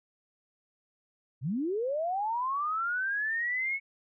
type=linear sweep; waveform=sine; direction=up; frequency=110 to 2217 Hz; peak=-28 dBFS; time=1.41-3.8 s; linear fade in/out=50 ms; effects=none